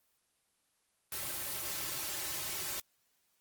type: noise with comb filter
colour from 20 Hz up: white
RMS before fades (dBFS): -38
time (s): 1.12-2.8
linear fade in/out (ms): 2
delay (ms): 4.2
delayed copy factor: -0.9
effects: white hiss -75 dBFS RMS until 3.4 s + Opus 24 kbps